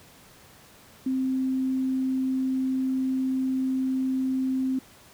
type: tone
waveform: sine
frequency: 261.6 Hz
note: C4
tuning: in tune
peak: -23 dBFS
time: 1.06-4.79 s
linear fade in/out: 5 ms
effects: pink hiss -52 dBFS RMS until 5.13 s + high-pass 60 Hz 12 dB/octave